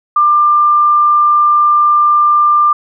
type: tone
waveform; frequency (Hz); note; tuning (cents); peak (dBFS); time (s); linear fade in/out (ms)
sine; 1192; D6; +25; -6; 0.16-2.73; 5
effects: none